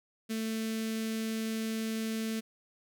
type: tone with notch filter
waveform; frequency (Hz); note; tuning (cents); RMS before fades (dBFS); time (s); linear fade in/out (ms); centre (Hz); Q
sawtooth; 222; A3; +16; -34; 0.29-2.41; 20; 890; 0.52
effects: none